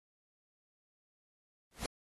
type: noise with exponential growth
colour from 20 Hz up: pink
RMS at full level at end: -33 dBFS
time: 1.71-1.86 s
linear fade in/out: 2 ms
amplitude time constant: 31 ms
effects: AAC 32 kbps